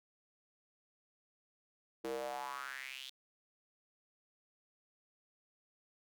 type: tone with high-pass filter sweep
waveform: square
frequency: 66 Hz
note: C2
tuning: 16 cents sharp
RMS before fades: -43 dBFS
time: 2.04-3.1 s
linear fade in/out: 5 ms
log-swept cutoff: 380 to 3600 Hz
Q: 4.9
effects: none